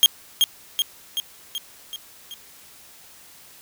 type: tone with echo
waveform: 40% pulse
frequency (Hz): 3232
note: G#7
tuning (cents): -48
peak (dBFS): -9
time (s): 0.03-0.06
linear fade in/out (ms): 0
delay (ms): 380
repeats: 6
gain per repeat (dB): -4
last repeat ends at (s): 2.34
effects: white hiss -48 dBFS RMS until 3.61 s